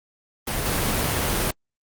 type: noise with level steps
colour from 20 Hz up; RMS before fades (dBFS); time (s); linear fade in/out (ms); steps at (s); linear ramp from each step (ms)
pink; -26 / -23; 0.47-1.51; 5; 0.65; 5
effects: Opus 32 kbps